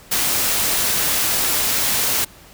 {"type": "noise", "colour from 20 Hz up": "white", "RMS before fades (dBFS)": -19, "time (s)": [0.11, 2.25], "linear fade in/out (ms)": 10, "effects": ["pink hiss -45 dBFS RMS until 2.53 s"]}